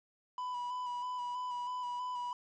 triangle tone with vibrato, 987.8 Hz, B5, in tune, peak -34 dBFS, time 0.38-2.33 s, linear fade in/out 2 ms, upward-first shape square, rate 3.1 Hz, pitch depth 19 cents each way, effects resampled to 16000 Hz + 10-bit

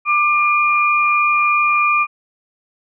sine tone pair together, 1187 / 2410 Hz, D6 / D7, +18 / +44 cents, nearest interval octave, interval 1226 cents, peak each -14 / -16 dBFS, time 0.05-2.07 s, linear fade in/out 50 ms, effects none

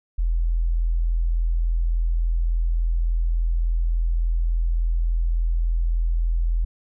sine tone, 41.75 Hz, E1, 23 cents sharp, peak -18 dBFS, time 0.18-6.65 s, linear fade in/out 10 ms, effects none

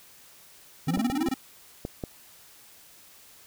triangle linear sweep, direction up, 145.3 to 349.2 Hz, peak -24 dBFS, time 0.87-1.28 s, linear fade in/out 5 ms
square tone bursts, 263.7 Hz, C4, 14 cents sharp, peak -25 dBFS, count 9, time 0.88-1.341 s, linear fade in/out 5 ms, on 29 ms, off 25 ms
clicks, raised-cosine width 2 ms, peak -18 dBFS, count 5, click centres 0.974 / 1.1 / 1.286 / 1.851 / 2.038 s
effects white hiss -53 dBFS RMS until 3.46 s

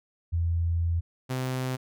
sine / sawtooth tone pair in turn, 84.4 / 128.99 Hz, E2 / C3, +41 / -24 cents, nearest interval perfect fifth, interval 735 cents, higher second, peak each -23 / -24 dBFS, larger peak first, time 0.32-1.01 / 1.29-1.77 s, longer first, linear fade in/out 20 ms, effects none

